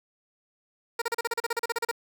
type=tone bursts; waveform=15% pulse; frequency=466.2 Hz; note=A#4; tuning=in tune; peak=-19 dBFS; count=15; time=0.99-1.914 s; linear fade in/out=5 ms; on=28 ms; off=36 ms; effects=none